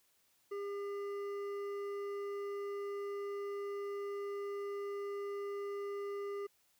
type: tone with hard clipping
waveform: triangle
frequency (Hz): 402.8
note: G4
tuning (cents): +47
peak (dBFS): -40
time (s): 0.51-6.47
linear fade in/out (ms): 10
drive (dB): 13
effects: white hiss -73 dBFS RMS until 6.79 s